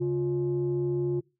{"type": "tone pair together", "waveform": "sine", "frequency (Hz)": [139.12, 353.2], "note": ["C#3", "F4"], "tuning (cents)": [7, 20], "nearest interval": "octave + major third", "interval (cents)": 1613, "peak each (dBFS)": [-28, -25], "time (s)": [0, 1.21], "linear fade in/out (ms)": 20, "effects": ["noise-tail reverb RT60 0.3 s tail -24 dB re dry", "tanh soft clip ceiling -20 dBFS"]}